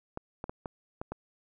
clicks, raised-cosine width 1 ms, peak -22 dBFS, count 6, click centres 0.174 / 0.441 / 0.495 / 0.658 / 1.015 / 1.12 s, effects none

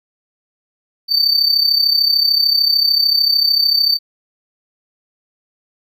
triangle tone with amplitude modulation, 4576 Hz, D8, 46 cents flat, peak -7 dBFS, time 1.08-3.99 s, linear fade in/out 50 ms, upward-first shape sine, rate 33.4 Hz, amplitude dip 70%, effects none

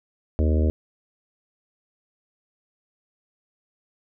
harmonic tone, 77.78 Hz, D#2, in tune, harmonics 1 / 3 / 4 / 5 / 6 / 7 / 8, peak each -18 / -28 / -30 / -32 / -34 / -35 / -36 dBFS, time 0.39-0.7 s, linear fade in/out 0 ms, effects none

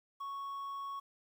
triangle tone with quantisation, 1108.7 Hz, C#6, in tune, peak -37 dBFS, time 0.2-1 s, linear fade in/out 10 ms, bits 11, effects none

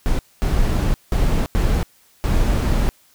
brown noise bursts at uneven times, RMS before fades -17 dBFS, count 5, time 0.06-0.19 / 0.42-0.94 / 1.12-1.46 / 1.55-1.83 / 2.24-2.89 s, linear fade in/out 0 ms, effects white hiss -55 dBFS RMS until 3.14 s

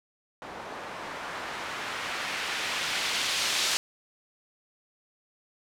blue noise with low-pass filter sweep, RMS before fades -32 dBFS, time 0.42-3.77 s, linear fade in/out 0 ms, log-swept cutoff 800 to 4500 Hz, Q 0.85, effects none

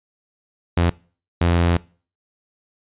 sawtooth tone bursts at uneven times, 85.9 Hz, F2, 28 cents flat, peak -11 dBFS, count 2, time 0.77-0.9 / 1.41-1.77 s, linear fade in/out 5 ms, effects noise-tail reverb RT60 0.4 s tail -22 dB re dry + resampled to 8000 Hz

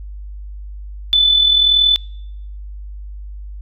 sine tone with amplitude modulation, 3500 Hz, A7, 10 cents flat, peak -7 dBFS, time 1.13-1.96 s, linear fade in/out 0 ms, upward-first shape sine, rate 41.1 Hz, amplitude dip 50%, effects noise-tail reverb RT60 0.8 s tail -26 dB re dry + added 50 Hz sine -28 dBFS peak until 3.61 s

